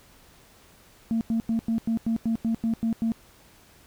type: tone bursts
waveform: sine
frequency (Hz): 226.8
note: A#3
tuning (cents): -47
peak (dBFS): -20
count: 11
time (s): 1.11-3.119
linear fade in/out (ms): 0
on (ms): 99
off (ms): 92
effects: tanh soft clip ceiling -19 dBFS + pink hiss -55 dBFS RMS until 3.86 s